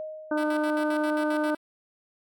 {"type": "tone with exponential decay", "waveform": "sine", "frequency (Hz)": 622.3, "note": "D#5", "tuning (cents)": 0, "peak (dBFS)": -31, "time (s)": [0, 1.02], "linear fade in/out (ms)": 0, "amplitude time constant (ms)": 220}
{"type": "harmonic tone", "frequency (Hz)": 303.1, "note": "D#4", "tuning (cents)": -45, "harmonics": [1, 2, 3, 4, 5], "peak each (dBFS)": [-26, -28, -34, -37, -34], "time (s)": [0.31, 1.55], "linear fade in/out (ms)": 5}
{"type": "tone with tremolo", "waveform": "5% pulse", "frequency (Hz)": 329.6, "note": "E4", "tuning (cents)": 0, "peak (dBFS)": -27, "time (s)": [0.37, 1.57], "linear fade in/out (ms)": 10, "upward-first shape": "square", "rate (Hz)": 7.5, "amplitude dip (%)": 80}
{"effects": []}